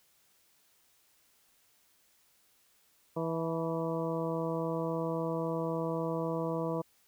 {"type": "harmonic tone with a mistuned harmonic", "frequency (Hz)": 163.7, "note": "E3", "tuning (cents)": -12, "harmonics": [1, 2, 3, 4, 5, 6, 7], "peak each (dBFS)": [-36, -37, -35, -39, -49, -41, -45], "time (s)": [3.16, 6.82], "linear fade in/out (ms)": 10, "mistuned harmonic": 5, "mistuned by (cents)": 85, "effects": ["white hiss -68 dBFS RMS until 7.07 s"]}